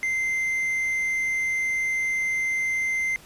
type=tone; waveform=triangle; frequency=2081 Hz; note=C7; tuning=10 cents flat; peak=-21 dBFS; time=0.03-3.16 s; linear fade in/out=0 ms; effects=pink hiss -49 dBFS RMS until 3.25 s + resampled to 32000 Hz